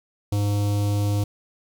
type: tone with notch filter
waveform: square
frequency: 102.4 Hz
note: G#2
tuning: 24 cents flat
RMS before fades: -22 dBFS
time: 0.32-1.24 s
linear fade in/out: 5 ms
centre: 1700 Hz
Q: 0.56
effects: 9-bit